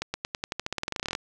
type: accelerating click train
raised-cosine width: 0.2 ms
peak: -12 dBFS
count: 21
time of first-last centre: 0.02-1.151 s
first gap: 120 ms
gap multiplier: 0.91
effects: none